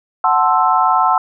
sine chord, F# half-diminished seventh, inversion none, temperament equal, 740 / 880 / 1046.5 / 1318.5 Hz, F#5 / A5 / C6 / E6, 0 / 0 / 0 / 0 cents, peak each -16 dBFS, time 0.24-1.18 s, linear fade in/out 2 ms, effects none

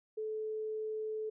sine tone, 433.9 Hz, A4, 24 cents flat, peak -35 dBFS, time 0.17-1.3 s, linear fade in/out 10 ms, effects none

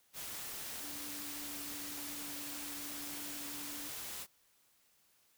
sine tone in noise, 290 Hz, D4, 22 cents flat, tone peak -50 dBFS, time 0.8-3.91 s, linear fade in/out 50 ms, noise white, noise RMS -44 dBFS, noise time 0.13-4.27 s, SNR -9 dB, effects white hiss -71 dBFS RMS until 5.37 s

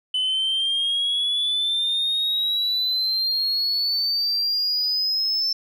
sine exponential sweep, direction up, 3011 to 5320 Hz, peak -18 dBFS, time 0.14-5.53 s, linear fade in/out 5 ms, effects tanh soft clip ceiling -18 dBFS

